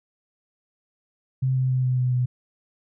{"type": "tone with pitch steps", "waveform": "sine", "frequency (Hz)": [130.81, 129.61, 128.41, 127.23, 126.06, 124.9], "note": ["C3", "C3", "C3", "C3", "B2", "B2"], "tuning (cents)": [0, -16, -32, -48, 36, 20], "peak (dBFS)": -19, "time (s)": [1.42, 2.26], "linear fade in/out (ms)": 10, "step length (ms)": 140, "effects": []}